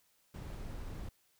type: noise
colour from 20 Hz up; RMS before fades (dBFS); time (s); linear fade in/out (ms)
brown; -43; 0.34-1.09; 5
effects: white hiss -72 dBFS RMS until 1.39 s